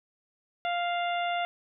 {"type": "harmonic tone", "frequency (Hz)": 698.5, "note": "F5", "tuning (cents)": 0, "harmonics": [1, 2, 3, 4, 5], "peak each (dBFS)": [-28, -36, -37, -39, -41], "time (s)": [0.65, 1.45], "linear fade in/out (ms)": 0, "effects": []}